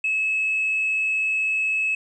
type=tone; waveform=triangle; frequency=2588 Hz; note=E7; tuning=32 cents flat; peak=-17 dBFS; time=0.04-1.95 s; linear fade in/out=5 ms; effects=tanh soft clip ceiling -17 dBFS + resampled to 24000 Hz